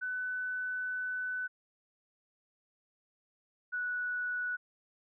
sine tone pair in turn, 1500 / 1475.1 Hz, F#6 / F#6, +23 / -6 cents, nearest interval unison, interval 29 cents, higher first, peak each -33 / -32 dBFS, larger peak second, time 0.01-1.48 / 3.72-4.57 s, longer first, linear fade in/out 20 ms, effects none

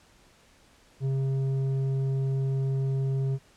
square tone with low-pass filter, 134.7 Hz, C#3, 49 cents flat, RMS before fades -27 dBFS, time 1-3.39 s, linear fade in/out 50 ms, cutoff 320 Hz, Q 1, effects pink hiss -59 dBFS RMS until 3.56 s + low-pass 9000 Hz 12 dB/octave

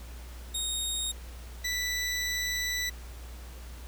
20% pulse tone pair in turn, 3729 / 1975.4 Hz, A#7 / B6, 0 / 0 cents, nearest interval major seventh, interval 1100 cents, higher first, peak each -24 / -24 dBFS, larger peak neither, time 0.54-1.12 / 1.64-2.9 s, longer second, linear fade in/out 10 ms, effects added 60 Hz sine -41 dBFS peak until 3.87 s + pink hiss -51 dBFS RMS until 3.87 s

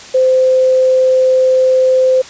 sine tone, 517 Hz, C5, 21 cents flat, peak -7 dBFS, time 0.14-2.22 s, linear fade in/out 10 ms, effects white hiss -33 dBFS RMS until 2.29 s + resampled to 16000 Hz

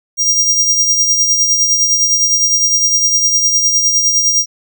square tone with tremolo, 5700 Hz, F8, 34 cents sharp, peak -8 dBFS, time 0.17-4.46 s, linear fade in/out 50 ms, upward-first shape triangle, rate 9.8 Hz, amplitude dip 50%, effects none

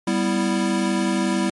square chord, E minor, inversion first, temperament equal, 196 / 246.9 / 329.6 Hz, G3 / B3 / E4, 0 / 0 / 0 cents, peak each -23 / -26 / -24 dBFS, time 0.07-1.5 s, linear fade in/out 5 ms, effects MP3 48 kbps

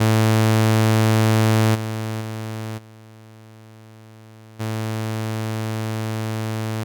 sawtooth tone with level steps, 110 Hz, A2, in tune, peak -10 / -20 / -23 / -38 / -19 dBFS, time 0-6.84 s, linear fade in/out 10 ms, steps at 1.74 / 2.2 / 2.77 / 4.59 s, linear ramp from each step 20 ms, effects none

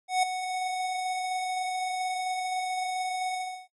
square tone with ADSR envelope, 740 Hz, F#5, in tune, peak -20 dBFS, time 0.08-3.68 s, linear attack 150 ms, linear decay 5 ms, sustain -10 dB, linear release 340 ms, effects noise-tail reverb RT60 0.1 s tail -20 dB re dry + AAC 32 kbps

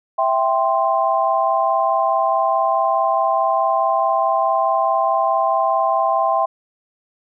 sine chord, C major, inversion first, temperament equal, 659.3 / 784 / 1046.5 Hz, E5 / G5 / C6, 0 / 0 / 0 cents, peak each -19 dBFS, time 0.18-6.46 s, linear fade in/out 10 ms, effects none

